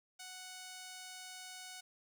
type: tone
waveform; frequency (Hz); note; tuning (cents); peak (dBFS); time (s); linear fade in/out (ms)
5% pulse; 740; F#5; 0; -36; 0.19-1.81; 10
effects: none